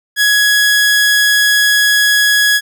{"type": "tone", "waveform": "sawtooth", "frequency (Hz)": 1673, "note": "G#6", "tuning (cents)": 12, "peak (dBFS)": -5, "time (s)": [0.16, 2.61], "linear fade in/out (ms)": 50, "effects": []}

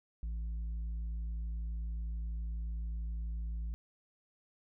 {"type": "tone with tanh clipping", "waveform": "sine", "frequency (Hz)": 55.8, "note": "A1", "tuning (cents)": 25, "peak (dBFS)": -36, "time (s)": [0.23, 3.74], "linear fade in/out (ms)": 0, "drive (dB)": 4, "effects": []}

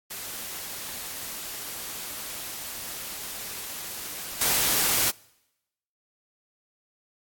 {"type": "noise with level steps", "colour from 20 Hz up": "white", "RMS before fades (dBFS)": [-36, -23], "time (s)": [0.1, 5.11], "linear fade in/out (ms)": 10, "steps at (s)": 4.41, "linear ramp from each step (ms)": 5, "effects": ["noise-tail reverb RT60 0.9 s tail -25 dB re dry", "AAC 64 kbps"]}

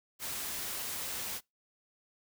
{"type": "noise", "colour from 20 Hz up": "white", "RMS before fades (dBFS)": -38, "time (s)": [0.19, 1.41], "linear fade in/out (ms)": 50, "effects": ["noise-tail reverb RT60 0.2 s tail -25 dB re dry"]}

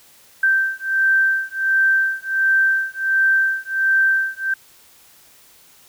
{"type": "beating tone pair", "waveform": "sine", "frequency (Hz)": [1562, 1563.4], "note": ["G6", "G6"], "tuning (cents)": [-7, -5], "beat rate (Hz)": 1.4, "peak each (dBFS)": -18, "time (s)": [0.43, 4.54], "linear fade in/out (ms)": 5, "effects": ["white hiss -50 dBFS RMS until 5.88 s"]}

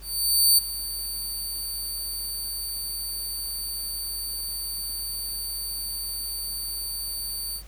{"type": "tone with ADSR envelope", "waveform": "15% pulse", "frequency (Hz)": 4571, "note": "D8", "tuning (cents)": -48, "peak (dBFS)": -8, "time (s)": [0.01, 7.63], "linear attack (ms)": 570, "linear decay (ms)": 13, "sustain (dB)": -15, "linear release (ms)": 79, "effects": ["added 50 Hz sine -42 dBFS peak until 7.67 s", "pink hiss -52 dBFS RMS until 7.67 s"]}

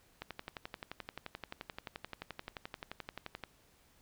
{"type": "click train", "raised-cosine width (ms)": 0.3, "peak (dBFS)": -25, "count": 38, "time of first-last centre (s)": [0.22, 3.437], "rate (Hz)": 11.5, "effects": ["pink hiss -67 dBFS RMS until 4.01 s"]}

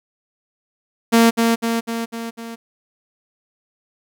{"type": "tone with echo", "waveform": "sawtooth", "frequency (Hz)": 230, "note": "A#3", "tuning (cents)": -23, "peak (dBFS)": -6, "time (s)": [1.12, 1.31], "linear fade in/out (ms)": 20, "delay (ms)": 250, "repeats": 5, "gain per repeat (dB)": -4, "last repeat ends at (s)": 2.56, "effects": []}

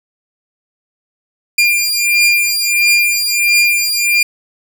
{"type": "beating tone pair", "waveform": "sawtooth", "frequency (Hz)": [2398, 2399.5], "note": ["D7", "D7"], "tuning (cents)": [36, 37], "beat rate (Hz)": 1.5, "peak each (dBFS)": -10, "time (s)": [1.58, 4.23], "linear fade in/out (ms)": 5, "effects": []}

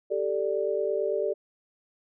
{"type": "chord", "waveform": "sine", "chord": "G suspended second", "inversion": "none", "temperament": "just", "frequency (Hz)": [392, 441, 588], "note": ["G4", "A4", "D5"], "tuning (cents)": [0, 4, 2], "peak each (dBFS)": -29, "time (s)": [0.1, 1.34], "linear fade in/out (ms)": 20, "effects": []}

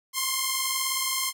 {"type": "beating tone pair", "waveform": "5% pulse", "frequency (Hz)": [1047, 1066], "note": ["C6", "C6"], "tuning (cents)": [1, 32], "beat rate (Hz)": 19, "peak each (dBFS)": -16, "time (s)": [0.13, 1.33], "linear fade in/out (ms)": 50, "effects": []}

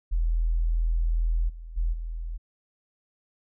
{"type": "tone with level steps", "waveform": "sine", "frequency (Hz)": 41.2, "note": "E1", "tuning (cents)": 0, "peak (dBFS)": [-21, -37, -22, -30], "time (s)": [0.11, 2.38], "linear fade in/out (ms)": 20, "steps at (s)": [1.48, 1.76, 1.92], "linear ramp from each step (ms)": 20, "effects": []}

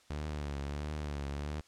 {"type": "tone with vibrato", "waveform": "sawtooth", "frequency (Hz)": 73, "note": "D2", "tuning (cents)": -10, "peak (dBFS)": -32, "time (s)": [0.1, 1.61], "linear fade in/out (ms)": 5, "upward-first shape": "triangle", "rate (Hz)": 1.5, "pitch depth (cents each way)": 81, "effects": ["white hiss -64 dBFS RMS until 1.67 s", "low-pass 7000 Hz 12 dB/octave"]}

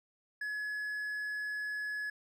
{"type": "tone", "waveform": "triangle", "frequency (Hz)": 1696, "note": "G#6", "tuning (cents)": 36, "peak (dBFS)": -33, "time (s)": [0.41, 2.1], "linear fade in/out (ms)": 5, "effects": []}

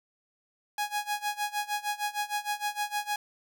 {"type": "tone with tremolo", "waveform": "sawtooth", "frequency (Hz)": 830.6, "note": "G#5", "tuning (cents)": 0, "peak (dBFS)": -23, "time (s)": [0.78, 3.16], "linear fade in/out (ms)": 2, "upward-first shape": "sine", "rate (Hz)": 6.5, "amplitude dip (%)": 90, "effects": []}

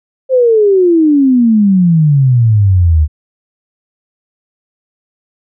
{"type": "exponential sweep", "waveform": "sine", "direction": "down", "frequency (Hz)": [532, 73.42], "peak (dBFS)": -5, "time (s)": [0.29, 3.08], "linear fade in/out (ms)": 50, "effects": []}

